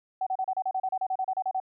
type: tone bursts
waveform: sine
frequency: 756 Hz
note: F#5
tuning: 37 cents sharp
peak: -25 dBFS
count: 16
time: 0.21-1.601 s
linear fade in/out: 5 ms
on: 56 ms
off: 33 ms
effects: none